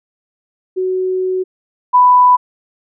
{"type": "tone pair in turn", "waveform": "sine", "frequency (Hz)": [372, 993.1], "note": ["F#4", "B5"], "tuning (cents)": [9, 9], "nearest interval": "octave + perfect fourth", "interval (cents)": 1700, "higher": "second", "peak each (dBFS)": [-14, -5], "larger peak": "second", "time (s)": [[0.76, 1.44], [1.93, 2.37]], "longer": "first", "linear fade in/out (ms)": 20, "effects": []}